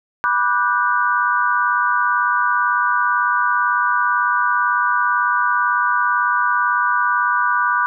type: chord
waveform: sine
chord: G major seventh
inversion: first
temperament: just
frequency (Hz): 980 / 1176 / 1470 / 1568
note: B5 / D6 / F#6 / G6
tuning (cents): -14 / +2 / -12 / 0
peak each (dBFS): -20 / -19 / -19 / -24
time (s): 0.24-7.86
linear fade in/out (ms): 0
effects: none